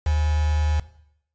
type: tone with quantisation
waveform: sine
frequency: 75.8 Hz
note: D#2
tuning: 45 cents flat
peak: -18 dBFS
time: 0.06-0.8 s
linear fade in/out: 5 ms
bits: 5
effects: noise-tail reverb RT60 0.7 s tail -17 dB re dry + resampled to 16000 Hz